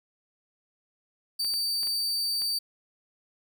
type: tone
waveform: 40% pulse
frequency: 4614 Hz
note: D8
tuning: 31 cents flat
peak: -25 dBFS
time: 1.39-2.59 s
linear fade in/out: 10 ms
type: clicks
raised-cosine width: 0.3 ms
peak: -29 dBFS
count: 5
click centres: 1.447 / 1.539 / 1.832 / 1.872 / 2.419 s
effects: none